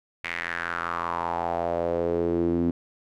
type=tone with band-pass filter sweep; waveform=sawtooth; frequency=85.3 Hz; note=F2; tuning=40 cents flat; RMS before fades=-27 dBFS; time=0.24-2.71 s; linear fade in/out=5 ms; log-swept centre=2200 to 270 Hz; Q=4.2; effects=none